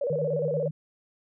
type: tone with vibrato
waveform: sine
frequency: 523.3 Hz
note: C5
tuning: in tune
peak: -25 dBFS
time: 0.01-0.68 s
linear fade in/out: 5 ms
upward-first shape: square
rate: 17 Hz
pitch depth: 140 cents each way
type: tone with tremolo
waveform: sine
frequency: 155.56 Hz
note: D#3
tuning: in tune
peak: -28 dBFS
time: 0.1-0.71 s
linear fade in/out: 5 ms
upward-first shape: sine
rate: 9.1 Hz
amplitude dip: 55%
effects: none